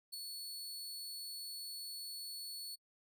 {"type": "tone with ADSR envelope", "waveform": "sawtooth", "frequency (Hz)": 4415, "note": "C#8", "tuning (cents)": -8, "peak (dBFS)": -37, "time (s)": [0.12, 2.76], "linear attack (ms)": 20, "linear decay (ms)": 5, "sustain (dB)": -4, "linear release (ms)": 18, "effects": ["noise-tail reverb RT60 0.1 s tail -26 dB re dry"]}